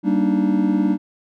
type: chord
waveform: triangle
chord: Eb major seventh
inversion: first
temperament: just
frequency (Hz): 194.45 / 233.3 / 291.7 / 311.1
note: G3 / Bb3 / D4 / Eb4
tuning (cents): -14 / +2 / -12 / 0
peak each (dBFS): -18 / -21 / -18 / -20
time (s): 0.03-0.98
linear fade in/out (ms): 50
effects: none